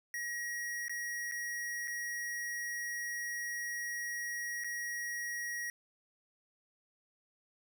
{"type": "tone with dropouts", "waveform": "square", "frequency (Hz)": 1900, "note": "A#6", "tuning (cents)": 33, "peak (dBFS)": -37, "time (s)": [0.14, 5.7], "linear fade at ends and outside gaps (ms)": 1, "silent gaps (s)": [[0.882, 0.895], [1.314, 1.32], [1.875, 1.879], [4.638, 4.644]], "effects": []}